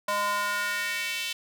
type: tone with high-pass filter sweep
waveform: square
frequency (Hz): 204.9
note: G#3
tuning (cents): -23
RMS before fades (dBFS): -29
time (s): 0.08-1.33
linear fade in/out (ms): 5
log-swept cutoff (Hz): 820 to 3000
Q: 2.5
effects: none